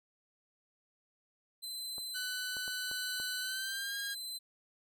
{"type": "tone with tremolo", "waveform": "sawtooth", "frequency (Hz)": 4057, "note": "B7", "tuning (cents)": 46, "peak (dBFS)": -36, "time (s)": [1.62, 4.39], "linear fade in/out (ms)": 20, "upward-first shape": "sine", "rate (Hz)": 0.78, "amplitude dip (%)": 30}
{"type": "clicks", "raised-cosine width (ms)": 1, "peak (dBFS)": -35, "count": 5, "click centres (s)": [1.982, 2.568, 2.679, 2.914, 3.2]}
{"type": "tone with pitch glide", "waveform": "sawtooth", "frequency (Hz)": [1500, 1626.3], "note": ["F#6", "G#6"], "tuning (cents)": [23, -37], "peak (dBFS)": -34, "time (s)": [2.14, 4.15], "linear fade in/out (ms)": 20, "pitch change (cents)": 140, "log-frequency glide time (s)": [3.39, 3.96]}
{"effects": []}